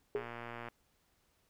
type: tone with exponential decay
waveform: sine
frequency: 415.3 Hz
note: G#4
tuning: in tune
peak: -29 dBFS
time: 0.15-0.31 s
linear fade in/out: 1 ms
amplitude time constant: 33 ms
type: click train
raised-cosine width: 0.5 ms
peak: -29 dBFS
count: 63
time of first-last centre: 0.16-0.685 s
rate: 118 Hz
effects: pink hiss -74 dBFS RMS until 1.49 s